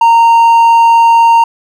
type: tone with hard clipping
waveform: sine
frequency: 924 Hz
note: A#5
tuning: 16 cents flat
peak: -4 dBFS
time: 0.01-1.44 s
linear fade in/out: 5 ms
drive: 3 dB
effects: none